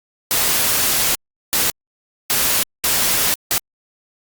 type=noise bursts at uneven times; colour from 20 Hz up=white; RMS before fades=-17 dBFS; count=5; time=0.31-1.15 / 1.53-1.7 / 2.3-2.63 / 2.84-3.34 / 3.51-3.58 s; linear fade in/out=0 ms; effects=Opus 48 kbps